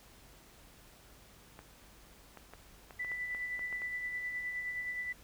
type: clicks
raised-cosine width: 0.5 ms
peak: -33 dBFS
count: 10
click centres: 1.591 / 2.373 / 2.536 / 2.908 / 3.047 / 3.117 / 3.348 / 3.593 / 3.727 / 3.819 s
type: tone with tremolo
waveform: sine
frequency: 1983 Hz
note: B6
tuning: 7 cents sharp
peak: -34 dBFS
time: 2.99-5.13 s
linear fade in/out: 10 ms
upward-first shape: sine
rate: 9.6 Hz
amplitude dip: 40%
effects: added 50 Hz sine -64 dBFS peak until 5.23 s + pink hiss -59 dBFS RMS until 5.23 s